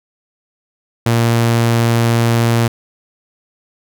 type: tone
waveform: sawtooth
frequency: 116.54 Hz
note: A#2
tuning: in tune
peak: -7 dBFS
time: 1.06-2.68 s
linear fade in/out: 5 ms
effects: none